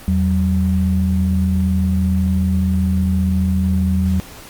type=tone pair together; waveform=sine; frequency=82.97 / 188 Hz; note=E2 / F#3; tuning=+12 / +28 cents; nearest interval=octave + major second; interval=1416 cents; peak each=-16 dBFS; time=0.08-4.2 s; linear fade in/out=0 ms; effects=pink hiss -38 dBFS RMS until 4.49 s + Opus 32 kbps